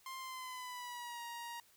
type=tone with pitch glide; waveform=sawtooth; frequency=1052 to 942.7 Hz; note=C6 to A#5; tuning=+9 to +19 cents; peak=-40 dBFS; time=0.06-1.6 s; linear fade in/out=2 ms; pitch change=-190 cents; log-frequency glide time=0.18-1.23 s; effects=white hiss -67 dBFS RMS until 1.76 s